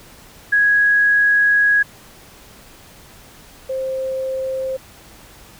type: tone pair in turn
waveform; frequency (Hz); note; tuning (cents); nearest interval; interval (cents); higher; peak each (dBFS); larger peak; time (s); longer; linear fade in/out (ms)
sine; 1661.2 / 526.3; G#6 / C5; 0 / +10; octave + minor sixth; 1990; first; -11 / -20; first; 0.52-1.83 / 3.69-4.77; first; 10
effects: pink hiss -44 dBFS RMS until 5.59 s